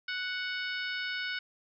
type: harmonic tone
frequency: 740 Hz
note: F#5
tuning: in tune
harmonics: 2 / 3 / 4 / 5 / 6 / 7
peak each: -35 / -39 / -41 / -43 / -45 / -46 dBFS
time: 0.08-1.39 s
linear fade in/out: 5 ms
effects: none